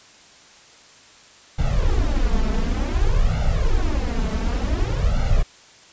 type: noise with flanger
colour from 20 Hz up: brown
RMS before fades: -19 dBFS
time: 1.58-5.43 s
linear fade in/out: 10 ms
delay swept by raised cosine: 1.4 to 4.6 ms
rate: 0.55 Hz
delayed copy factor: +0.9
effects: white hiss -48 dBFS RMS until 5.92 s + resampled to 16000 Hz